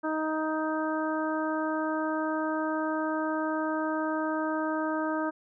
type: harmonic tone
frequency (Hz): 312.8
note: D#4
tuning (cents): +9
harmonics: 1 / 2 / 3 / 4 / 5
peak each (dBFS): -30 / -33 / -35 / -36 / -37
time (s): 0.03-5.31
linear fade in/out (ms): 20
effects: none